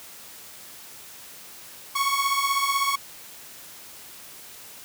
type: beating tone pair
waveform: sawtooth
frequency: 1100 / 1116 Hz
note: C#6 / C#6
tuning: -14 / +11 cents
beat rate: 16 Hz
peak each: -21 dBFS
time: 1.95-2.96 s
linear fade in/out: 10 ms
effects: white hiss -44 dBFS RMS until 4.84 s + high-pass 60 Hz 12 dB/octave